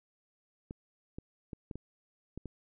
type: clicks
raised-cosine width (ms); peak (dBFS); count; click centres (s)
3; -28; 7; 0.709 / 1.185 / 1.532 / 1.712 / 1.756 / 2.376 / 2.457
effects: none